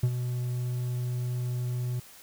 triangle tone with ADSR envelope, 123.47 Hz, B2, in tune, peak -17 dBFS, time 0.03-2 s, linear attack 6 ms, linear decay 60 ms, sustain -9 dB, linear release 8 ms, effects white hiss -51 dBFS RMS until 2.22 s

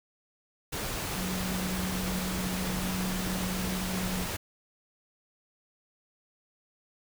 sine tone in noise, 185 Hz, F#3, in tune, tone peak -32 dBFS, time 1.15-4.24 s, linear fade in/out 10 ms, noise pink, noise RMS -34 dBFS, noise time 0.72-4.37 s, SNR -1 dB, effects none

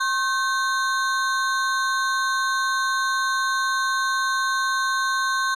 square ring-modulated tone, 1306 Hz, E6, 17 cents flat, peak -18 dBFS, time 0-5.55 s, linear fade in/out 10 ms, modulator 232 Hz, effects low-pass 7000 Hz 12 dB/octave

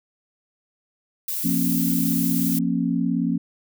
violet noise, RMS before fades -27 dBFS, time 1.28-2.59 s, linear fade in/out 5 ms
sine chord, Bb minor, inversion second, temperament equal with one note detuned, 174.61 / 233.1 / 271.8 Hz, F3 / Bb3 / Db4, 0 / 0 / -34 cents, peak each -24 dBFS, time 1.44-3.38 s, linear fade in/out 10 ms
effects none

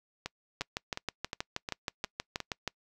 two click trains, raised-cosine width 0.2 ms, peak -15 / -18 dBFS, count 14 / 7, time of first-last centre 0.61-2.677 / 0.26-2.403 s, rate 6.29 / 2.8 Hz, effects noise-tail reverb RT60 0.1 s tail -26 dB re dry

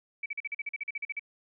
sine tone bursts, 2294 Hz, D7, 41 cents flat, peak -31 dBFS, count 14, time 0.23-1.195 s, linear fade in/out 5 ms, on 29 ms, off 43 ms, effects none

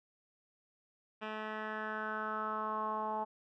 10% pulse tone with low-pass filter sweep, 216 Hz, A3, 32 cents flat, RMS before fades -38 dBFS, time 1.21-3.25 s, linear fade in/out 20 ms, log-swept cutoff 2300 to 900 Hz, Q 5.2, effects none

